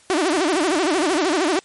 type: tone with vibrato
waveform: sawtooth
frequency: 337 Hz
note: E4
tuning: 38 cents sharp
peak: -13 dBFS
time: 0.1-1.59 s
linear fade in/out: 0 ms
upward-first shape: sine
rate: 13 Hz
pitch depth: 250 cents each way
effects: white hiss -52 dBFS RMS until 1.64 s + MP3 48 kbps